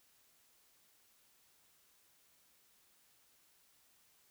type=silence; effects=white hiss -70 dBFS RMS until 4.3 s